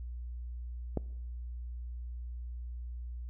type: click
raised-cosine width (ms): 2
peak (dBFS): -18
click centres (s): 0.973
effects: noise-tail reverb RT60 0.9 s tail -23 dB re dry + added 60 Hz sine -38 dBFS peak until 3.29 s